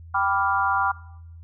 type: chord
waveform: sine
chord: G dominant seventh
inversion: none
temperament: equal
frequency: 784 / 987.8 / 1174.7 / 1396.9 Hz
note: G5 / B5 / D6 / F6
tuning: 0 / 0 / 0 / 0 cents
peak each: -25 dBFS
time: 0.14-0.92 s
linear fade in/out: 10 ms
effects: noise-tail reverb RT60 0.8 s tail -20 dB re dry + added 83 Hz sine -40 dBFS peak until 1.43 s